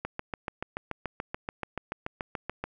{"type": "click train", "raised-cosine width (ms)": 0.5, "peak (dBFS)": -17, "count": 19, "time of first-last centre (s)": [0.05, 2.64], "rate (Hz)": 6.95, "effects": []}